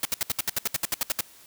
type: noise bursts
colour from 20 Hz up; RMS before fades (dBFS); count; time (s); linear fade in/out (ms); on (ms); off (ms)
white; -25; 14; 0.03-1.209; 2; 22; 67
effects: white hiss -52 dBFS RMS until 1.46 s